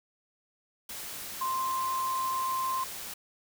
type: tone in noise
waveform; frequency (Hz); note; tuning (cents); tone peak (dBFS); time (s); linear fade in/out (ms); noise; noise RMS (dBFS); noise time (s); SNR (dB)
sine; 1046.5; C6; 0; -28; 1.41-2.84; 5; white; -40; 0.89-3.14; +9
effects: none